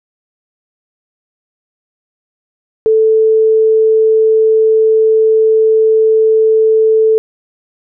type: tone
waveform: sine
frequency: 440 Hz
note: A4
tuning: in tune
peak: -6 dBFS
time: 2.86-7.18 s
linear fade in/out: 0 ms
effects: none